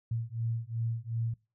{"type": "beating tone pair", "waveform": "sine", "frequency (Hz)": [113.6, 116.3], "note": ["A#2", "A#2"], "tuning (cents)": [-44, -4], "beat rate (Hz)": 2.7, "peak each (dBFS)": [-34, -34], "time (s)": [0.11, 1.34], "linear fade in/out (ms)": 5, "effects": ["noise-tail reverb RT60 0.3 s tail -23 dB re dry"]}